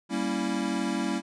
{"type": "chord", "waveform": "square", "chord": "G diminished seventh", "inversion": "none", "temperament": "equal", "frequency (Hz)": [196, 233.1, 277.2, 329.6], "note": ["G3", "Bb3", "Db4", "Fb4"], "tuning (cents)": [0, 0, 0, 0], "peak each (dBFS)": -33, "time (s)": [0.09, 1.22], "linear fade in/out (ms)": 50, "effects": ["resampled to 22050 Hz"]}